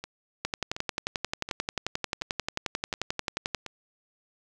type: two click trains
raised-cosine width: 0.2 ms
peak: -11 / -19 dBFS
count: 36 / 6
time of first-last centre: 0.45-3.547 / 0.04-3.663 s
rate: 11.3 / 1.38 Hz
effects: none